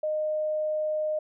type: tone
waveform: sine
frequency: 615 Hz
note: D#5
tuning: 20 cents flat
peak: -25 dBFS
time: 0.03-1.19 s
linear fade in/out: 5 ms
effects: none